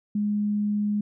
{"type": "tone", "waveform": "sine", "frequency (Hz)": 207.7, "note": "G#3", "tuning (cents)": 0, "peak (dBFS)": -22, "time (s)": [0.15, 1.01], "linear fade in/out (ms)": 5, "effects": []}